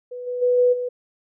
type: tone with level steps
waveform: sine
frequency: 493.9 Hz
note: B4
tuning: in tune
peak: -30 / -24 / -15 / -13 / -23 dBFS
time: 0.11-0.89 s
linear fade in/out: 10 ms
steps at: 0.26 / 0.41 / 0.57 / 0.72 s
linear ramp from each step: 20 ms
effects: none